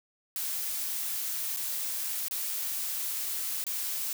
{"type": "noise with dropouts", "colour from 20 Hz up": "blue", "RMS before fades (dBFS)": -33, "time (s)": [0.36, 4.13], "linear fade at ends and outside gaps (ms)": 1, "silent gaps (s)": [[1.564, 1.57], [2.283, 2.31], [3.64, 3.666]], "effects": []}